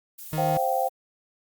violet noise, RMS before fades -40 dBFS, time 0.18-0.89 s, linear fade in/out 10 ms
40% pulse tone, 155.56 Hz, D#3, in tune, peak -26 dBFS, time 0.33-0.57 s, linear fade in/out 0 ms
sine chord, C suspended fourth, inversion none, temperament equal with one note detuned, 523.3 / 698.5 / 776.3 Hz, C5 / F5 / G5, 0 / 0 / -17 cents, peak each -27 / -27 / -25 dBFS, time 0.37-0.89 s, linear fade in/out 20 ms
effects Opus 48 kbps

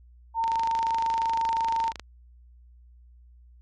sine tone, 910 Hz, A#5, 42 cents flat, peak -23 dBFS, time 0.34-1.93 s, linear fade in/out 50 ms
click train, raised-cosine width 0.2 ms, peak -19 dBFS, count 41, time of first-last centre 0.44-1.996 s, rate 25.7 Hz
effects added 60 Hz sine -50 dBFS peak until 3.61 s + AAC 64 kbps

